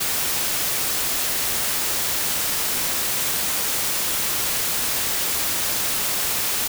white noise, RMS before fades -23 dBFS, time 0-6.68 s, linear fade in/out 10 ms, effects none

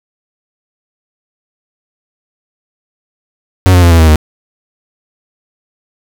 45% pulse tone with pitch steps, 92.5 / 89.19 / 86.01 / 82.93 / 79.97 / 77.11 Hz, F#2 / F2 / F2 / E2 / D#2 / D#2, 0 / +37 / -26 / +11 / +48 / -15 cents, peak -3 dBFS, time 3.66-4.158 s, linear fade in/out 0 ms, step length 83 ms, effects none

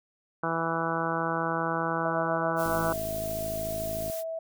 harmonic tone, 164.81 Hz, E3, in tune, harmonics 1 / 2 / 3 / 4 / 5 / 6 / 7 / 8 / 9, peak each -35 / -35 / -35 / -35 / -35 / -35 / -35 / -35 / -35 dBFS, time 0.43-2.93 s, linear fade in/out 5 ms
sine tone, 652 Hz, E5, 19 cents flat, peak -31 dBFS, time 2.05-4.39 s, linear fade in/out 5 ms
blue noise, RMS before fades -40 dBFS, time 2.56-4.24 s, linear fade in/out 50 ms
click train, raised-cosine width 3 ms, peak -26 dBFS, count 78, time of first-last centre 2.66-4.099 s, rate 53.5 Hz
effects none

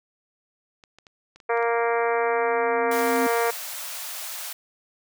clicks, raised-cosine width 0.2 ms, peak -31 dBFS, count 7, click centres 0.838 / 0.986 / 1.068 / 1.36 / 1.402 / 1.574 / 1.627 s
harmonic tone, 233.1 Hz, A#3, in tune, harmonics 2 / 3 / 4 / 5 / 6 / 7 / 8 / 9 / 10, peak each -23 / -27 / -29 / -31 / -33 / -34 / -35 / -36 / -37 dBFS, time 1.49-3.51 s, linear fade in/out 10 ms
sine tone with exponential growth, 261.6 Hz, C4, in tune, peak -23 dBFS, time 1.61-3.27 s, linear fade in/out 5 ms, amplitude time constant 360 ms
white high-pass noise, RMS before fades -34 dBFS, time 2.91-4.53 s, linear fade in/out 5 ms, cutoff 560 Hz, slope 48 dB/octave
effects none

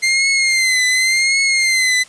sawtooth tone with vibrato, 2093 Hz, C7, in tune, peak -9 dBFS, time 0.02-2.04 s, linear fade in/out 20 ms, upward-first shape triangle, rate 0.9 Hz, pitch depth 80 cents each way, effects white hiss -43 dBFS RMS until 2.08 s + resampled to 22050 Hz

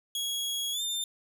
sawtooth tone with pitch glide, 3322 to 3602 Hz, G#7 to A7, 0 to +40 cents, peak -27 dBFS, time 0.15-1.04 s, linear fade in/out 2 ms, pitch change +140 cents, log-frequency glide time 0.72-0.81 s, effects none

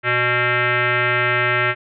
sine tone with frequency modulation, 120.3 Hz, B2, 45 cents flat, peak -15 dBFS, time 0.03-1.75 s, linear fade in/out 50 ms, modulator 490 Hz, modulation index 4.7, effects none

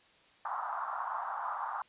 white band-pass noise, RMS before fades -37 dBFS, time 0.45-1.82 s, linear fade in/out 2 ms, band 760 to 1300 Hz, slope 48 dB/octave, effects white hiss -63 dBFS RMS until 1.88 s + resampled to 8000 Hz

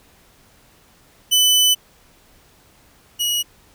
sawtooth tone pair in turn, 3000 / 2908 Hz, F#7 / F#7, +23 / -31 cents, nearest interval minor second, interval 54 cents, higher first, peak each -9 / -15 dBFS, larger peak first, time 1.31-1.75 / 3.19-3.43 s, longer first, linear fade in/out 20 ms, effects pink hiss -53 dBFS RMS until 3.74 s

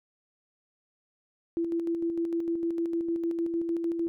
sine tone with tremolo, 335.6 Hz, E4, 31 cents sharp, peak -25 dBFS, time 1.57-4.08 s, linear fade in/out 0 ms, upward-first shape square, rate 6.6 Hz, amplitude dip 40%, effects none

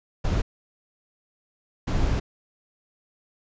brown noise bursts at uneven times, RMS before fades -23 dBFS, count 2, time 0.24-0.42 / 1.87-2.2 s, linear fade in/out 10 ms, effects resampled to 16000 Hz

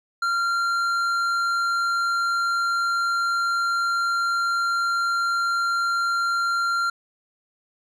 sine tone with tanh clipping, 1382 Hz, F6, 19 cents flat, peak -22 dBFS, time 0.22-6.9 s, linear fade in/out 5 ms, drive 10 dB, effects none

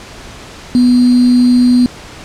sine tone with sample-and-hold, 246.9 Hz, B3, in tune, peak -5 dBFS, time 0.75-1.86 s, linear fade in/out 0 ms, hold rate 4410 Hz, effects pink hiss -32 dBFS RMS until 2.24 s + low-pass 7000 Hz 12 dB/octave

